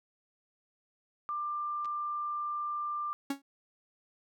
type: tone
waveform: sine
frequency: 1189 Hz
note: D6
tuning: 21 cents sharp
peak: -32 dBFS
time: 1.29-3.13 s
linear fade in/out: 0 ms
type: clicks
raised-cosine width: 0.2 ms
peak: -35 dBFS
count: 2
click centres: 1.847 / 1.856 s
type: tone with exponential decay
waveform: 45% pulse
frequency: 277.2 Hz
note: C#4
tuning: in tune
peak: -28 dBFS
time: 3.3-3.42 s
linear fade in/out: 5 ms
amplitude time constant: 24 ms
effects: none